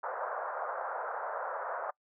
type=band-pass noise; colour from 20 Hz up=pink; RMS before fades=-37 dBFS; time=0.03-1.91 s; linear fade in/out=10 ms; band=520 to 1500 Hz; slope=48 dB/octave; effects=noise-tail reverb RT60 0.1 s tail -25 dB re dry